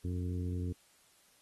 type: harmonic tone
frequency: 89.5 Hz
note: F2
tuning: 43 cents sharp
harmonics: 1 / 2 / 3 / 4 / 5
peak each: -34 / -42 / -42 / -48 / -50 dBFS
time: 0.04-0.73 s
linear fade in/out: 10 ms
effects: white hiss -66 dBFS RMS until 1.41 s + AAC 32 kbps